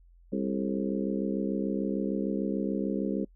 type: harmonic tone with a mistuned harmonic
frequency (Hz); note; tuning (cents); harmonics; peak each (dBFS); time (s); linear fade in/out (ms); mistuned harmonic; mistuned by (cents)
66.7; C2; +34; 3 / 4 / 5 / 6 / 7 / 8; -31 / -33 / -35 / -37 / -38 / -39; 0.32-3.25; 10; 7; -72
effects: noise-tail reverb RT60 0.1 s tail -26 dB re dry + added 43 Hz sine -54 dBFS peak until 3.35 s